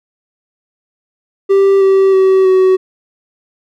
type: tone with pitch steps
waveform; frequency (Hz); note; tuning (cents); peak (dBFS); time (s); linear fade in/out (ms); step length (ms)
triangle; 392 / 386.4 / 380.8 / 375.4; G4 / G4 / F#4 / F#4; 0 / -25 / +50 / +25; -4; 1.49-2.77; 20; 320
effects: none